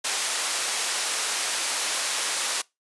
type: band-pass noise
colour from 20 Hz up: white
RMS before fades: -27 dBFS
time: 0.04-2.62 s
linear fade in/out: 10 ms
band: 530 to 9700 Hz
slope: 12 dB/octave
effects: noise-tail reverb RT60 0.2 s tail -23 dB re dry + resampled to 24000 Hz